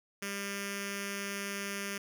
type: tone with notch filter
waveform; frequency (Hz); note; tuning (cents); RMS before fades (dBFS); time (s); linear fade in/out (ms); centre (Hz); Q
5% pulse; 199.7; G3; +32; -38; 0.22-1.98; 5; 830; 0.68
effects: none